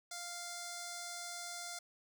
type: tone with notch filter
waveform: 5% pulse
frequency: 698.5 Hz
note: F5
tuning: in tune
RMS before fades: -45 dBFS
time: 0.11-1.79 s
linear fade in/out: 5 ms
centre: 2800 Hz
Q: 1.8
effects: none